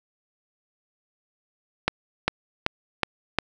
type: accelerating click train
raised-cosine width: 0.3 ms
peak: -4 dBFS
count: 5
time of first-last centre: 1.88-3.387 s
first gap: 400 ms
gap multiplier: 0.96
effects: none